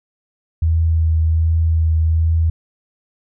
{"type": "tone with vibrato", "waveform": "sine", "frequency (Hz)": 80.9, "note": "E2", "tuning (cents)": -32, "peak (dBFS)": -12, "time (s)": [0.62, 2.5], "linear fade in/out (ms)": 5, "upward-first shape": "triangle", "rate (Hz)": 1.3, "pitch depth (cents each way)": 20, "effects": []}